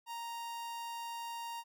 45% pulse tone, 932.3 Hz, A#5, in tune, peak -40 dBFS, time 0.06-1.64 s, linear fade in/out 50 ms, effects none

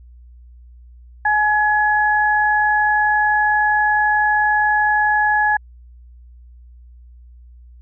sine tone pair together, 844.5 / 1689 Hz, G#5 / G#6, +29 / +29 cents, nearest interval octave, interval 1200 cents, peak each -16 dBFS, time 1.25-5.57 s, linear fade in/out 5 ms, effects added 60 Hz sine -40 dBFS peak until 7.81 s

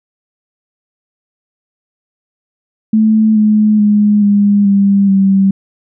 sine tone with pitch steps, 218 / 213 / 208.2 / 203.4 / 198.76 / 194.22 Hz, A3 / G#3 / G#3 / G#3 / G3 / G3, -16 / +44 / +5 / -36 / +24 / -16 cents, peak -6 dBFS, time 2.93-5.51 s, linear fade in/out 5 ms, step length 430 ms, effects none

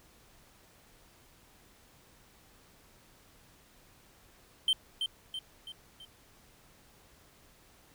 triangle tone with echo, 3120 Hz, G7, 9 cents flat, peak -22 dBFS, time 4.68-4.73 s, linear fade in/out 2 ms, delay 330 ms, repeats 4, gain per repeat -6 dB, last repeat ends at 6.05 s, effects pink hiss -61 dBFS RMS until 7.94 s

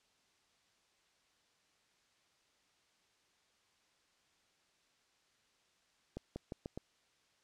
accelerating click train, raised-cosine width 2 ms, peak -28 dBFS, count 5, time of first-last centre 6.17-6.775 s, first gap 190 ms, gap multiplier 0.85, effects white hiss -73 dBFS RMS until 7.43 s + low-pass 6000 Hz 12 dB/octave

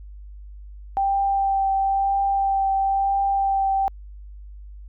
sine tone with vibrato, 784 Hz, G5, in tune, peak -18 dBFS, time 0.97-3.88 s, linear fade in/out 0 ms, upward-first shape triangle, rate 1 Hz, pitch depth 15 cents each way, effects added 50 Hz sine -37 dBFS peak until 4.88 s

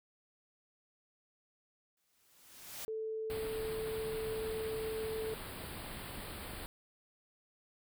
white noise with exponential growth, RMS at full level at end -42 dBFS, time 1.97-2.85 s, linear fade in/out 2 ms, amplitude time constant 190 ms
sine tone, 440 Hz, A4, in tune, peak -36 dBFS, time 2.88-5.34 s, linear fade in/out 0 ms
pink band-stop noise, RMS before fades -45 dBFS, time 3.3-6.66 s, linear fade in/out 0 ms, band 4800 to 8100 Hz, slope 96 dB/octave
effects none

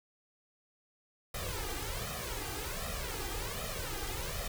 pink noise with flanger, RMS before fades -38 dBFS, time 1.34-4.48 s, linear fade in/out 5 ms, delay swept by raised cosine 1.6 to 2.53 ms, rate 1.3 Hz, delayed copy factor +0.8, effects none

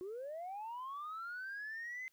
sine linear sweep, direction up, 353.6 to 2067 Hz, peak -40 dBFS, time 0.01-2.08 s, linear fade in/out 0 ms, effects tanh soft clip ceiling -39 dBFS + white hiss -75 dBFS RMS until 2.12 s

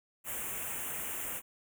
white band-stop noise, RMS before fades -38 dBFS, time 0.24-1.42 s, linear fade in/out 50 ms, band 3000 to 6900 Hz, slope 48 dB/octave, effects none

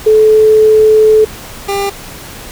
sine / 25% pulse tone pair in turn, 433.3 / 398.6 Hz, A4 / G4, -27 / +29 cents, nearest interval minor second, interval 144 cents, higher first, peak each -3 / -9 dBFS, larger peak first, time 0.06-1.25 / 1.68-1.9 s, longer first, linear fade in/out 10 ms, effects pink hiss -29 dBFS RMS until 2.51 s

